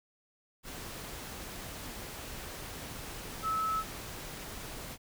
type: tone in noise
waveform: sine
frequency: 1300 Hz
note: E6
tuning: 24 cents flat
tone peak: -29 dBFS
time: 3.42-3.84 s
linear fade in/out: 50 ms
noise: pink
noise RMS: -43 dBFS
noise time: 0.63-4.98 s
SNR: +11 dB
effects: none